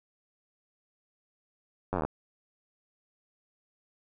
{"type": "slowing click train", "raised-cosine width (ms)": 1, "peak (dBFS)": -16, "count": 11, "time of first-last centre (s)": [1.93, 2.05], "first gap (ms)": 10, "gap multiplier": 1.04, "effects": []}